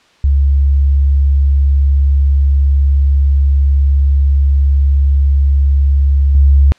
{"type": "tone with level steps", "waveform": "sine", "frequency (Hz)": 69.5, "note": "C#2", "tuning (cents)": 5, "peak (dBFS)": [-7, -4], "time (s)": [0.24, 6.72], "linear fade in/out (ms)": 0, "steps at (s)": 6.35, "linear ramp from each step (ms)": 2, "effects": ["white hiss -49 dBFS RMS until 6.78 s", "low-pass 4000 Hz 12 dB/octave"]}